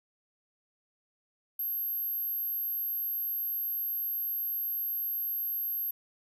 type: tone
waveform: sine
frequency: 12544 Hz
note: G9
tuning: in tune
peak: -30 dBFS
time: 1.59-5.91 s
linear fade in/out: 5 ms
effects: none